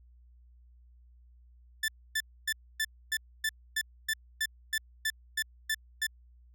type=tone bursts; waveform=sawtooth; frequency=1760 Hz; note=A6; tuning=in tune; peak=-24 dBFS; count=14; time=1.83-6.068 s; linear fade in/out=5 ms; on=52 ms; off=270 ms; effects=added 60 Hz sine -55 dBFS peak until 6.54 s